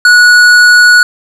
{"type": "tone with hard clipping", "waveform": "sine", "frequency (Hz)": 1464, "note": "F#6", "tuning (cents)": -19, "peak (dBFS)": -3, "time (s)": [0.05, 1.03], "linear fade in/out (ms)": 2, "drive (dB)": 11, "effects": []}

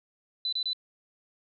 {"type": "tone bursts", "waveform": "sine", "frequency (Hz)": 4000, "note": "B7", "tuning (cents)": 21, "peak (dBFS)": -27, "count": 3, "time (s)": [0.45, 0.732], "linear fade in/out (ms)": 2, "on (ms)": 76, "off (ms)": 27, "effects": []}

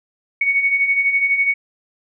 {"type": "beating tone pair", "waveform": "sine", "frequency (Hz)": [2217, 2229], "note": ["C#7", "C#7"], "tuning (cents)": [0, 9], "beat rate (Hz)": 12, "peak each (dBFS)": [-22, -15], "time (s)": [0.41, 1.54], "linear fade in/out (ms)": 5, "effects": []}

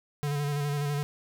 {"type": "tone with vibrato", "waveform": "square", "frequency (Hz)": 144.8, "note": "D3", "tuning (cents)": -24, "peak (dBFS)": -28, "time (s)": [0.23, 1.03], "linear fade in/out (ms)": 0, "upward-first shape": "square", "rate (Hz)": 12, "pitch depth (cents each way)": 25, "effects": []}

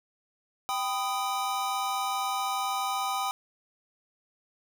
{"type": "chord", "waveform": "square", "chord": "G augmented", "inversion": "none", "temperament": "equal with one note detuned", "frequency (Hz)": [784, 999.8, 1244.5], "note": ["G5", "B5", "D#6"], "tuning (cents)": [0, 21, 0], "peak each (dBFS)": [-32, -35, -33], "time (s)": [0.69, 3.31], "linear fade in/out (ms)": 0, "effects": []}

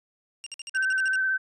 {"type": "tone bursts", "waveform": "15% pulse", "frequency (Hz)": 2794, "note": "F7", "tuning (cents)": 0, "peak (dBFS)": -27, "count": 10, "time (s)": [0.44, 1.157], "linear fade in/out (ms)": 0, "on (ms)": 24, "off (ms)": 53}
{"type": "tone with vibrato", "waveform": "sine", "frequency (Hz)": 1540, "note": "G6", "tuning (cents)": -31, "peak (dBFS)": -22, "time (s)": [0.74, 1.38], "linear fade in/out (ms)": 20, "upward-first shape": "triangle", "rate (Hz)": 16, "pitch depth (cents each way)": 26}
{"effects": ["resampled to 22050 Hz"]}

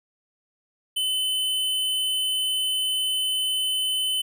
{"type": "tone", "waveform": "square", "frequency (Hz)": 3034, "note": "F#7", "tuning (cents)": 43, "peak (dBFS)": -23, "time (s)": [0.96, 4.22], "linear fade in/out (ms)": 10, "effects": []}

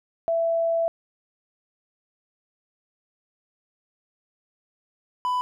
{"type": "tone pair in turn", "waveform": ["sine", "triangle"], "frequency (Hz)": [665, 996.4], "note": ["E5", "B5"], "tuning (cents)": [15, 15], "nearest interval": "perfect fifth", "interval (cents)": 700, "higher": "second", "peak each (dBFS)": -20, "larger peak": "neither", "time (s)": [[0.28, 0.88], [5.25, 5.41]], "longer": "first", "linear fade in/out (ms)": 0, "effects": []}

